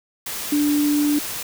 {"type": "tone in noise", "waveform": "sine", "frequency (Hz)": 293.7, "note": "D4", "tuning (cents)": 0, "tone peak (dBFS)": -16, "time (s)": [0.52, 1.19], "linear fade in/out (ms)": 5, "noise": "white", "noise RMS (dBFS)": -29, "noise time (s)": [0.26, 1.43], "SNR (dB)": 10, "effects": []}